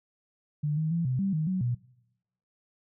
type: tone with pitch steps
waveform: sine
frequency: 148.7 / 157.1 / 168.4 / 128.2 / 195.4 / 156 / 186.1 / 121.6 Hz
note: D3 / D#3 / E3 / C3 / G3 / D#3 / F#3 / B2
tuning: +22 / +17 / +37 / -35 / -5 / +5 / +10 / -26 cents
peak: -25 dBFS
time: 0.63-1.75 s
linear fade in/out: 10 ms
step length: 140 ms
effects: noise-tail reverb RT60 0.9 s tail -23 dB re dry